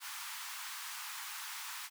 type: high-pass noise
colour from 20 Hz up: pink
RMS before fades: -44 dBFS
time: 0-1.9 s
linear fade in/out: 50 ms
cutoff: 910 Hz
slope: 48 dB/octave
effects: none